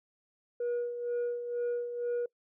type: tone with tremolo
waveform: sine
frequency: 480.9 Hz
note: B4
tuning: 46 cents flat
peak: -26 dBFS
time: 0.6-2.26 s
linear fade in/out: 5 ms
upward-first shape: sine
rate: 2.1 Hz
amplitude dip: 65%
effects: noise-tail reverb RT60 0.1 s tail -24 dB re dry + tanh soft clip ceiling -28 dBFS